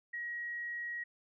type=tone; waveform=sine; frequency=1900 Hz; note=A#6; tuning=33 cents sharp; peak=-37 dBFS; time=0.13-1.04 s; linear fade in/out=10 ms; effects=none